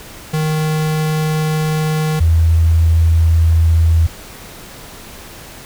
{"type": "tone pair in turn", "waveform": ["square", "sine"], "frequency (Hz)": [155.56, 82.03], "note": ["D#3", "E2"], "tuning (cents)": [0, -8], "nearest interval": "major seventh", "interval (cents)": 1108, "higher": "first", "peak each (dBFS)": [-15, -8], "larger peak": "second", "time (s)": [[0.33, 2.2], [2.2, 4.07]], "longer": "neither", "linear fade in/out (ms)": 10, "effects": ["pink hiss -35 dBFS RMS until 5.65 s"]}